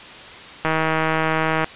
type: click train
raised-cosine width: 0.5 ms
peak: -5 dBFS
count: 159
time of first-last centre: 0.65-1.644 s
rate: 159 Hz
effects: white hiss -38 dBFS RMS until 1.75 s + resampled to 8000 Hz